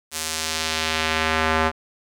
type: tone with band-pass filter sweep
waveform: square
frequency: 79.5 Hz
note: D#2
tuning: 38 cents sharp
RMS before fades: -23 dBFS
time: 0.11-1.72 s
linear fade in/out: 50 ms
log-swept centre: 8900 to 1200 Hz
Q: 0.87
effects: none